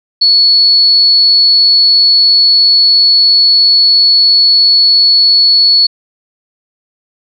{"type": "tone", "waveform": "sine", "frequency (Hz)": 4403, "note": "C#8", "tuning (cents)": -13, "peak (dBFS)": -4, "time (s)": [0.21, 5.87], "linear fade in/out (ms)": 10, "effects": []}